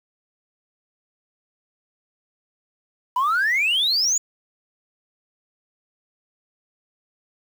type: exponential sweep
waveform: sine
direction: up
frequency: 968 to 7040 Hz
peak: -16 dBFS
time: 3.16-4.18 s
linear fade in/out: 5 ms
effects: tanh soft clip ceiling -14 dBFS + 7-bit